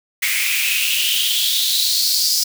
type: noise with high-pass filter sweep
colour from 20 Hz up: white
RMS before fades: -18 dBFS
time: 0.22-2.44 s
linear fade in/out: 10 ms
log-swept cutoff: 2100 to 5100 Hz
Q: 6.3
effects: none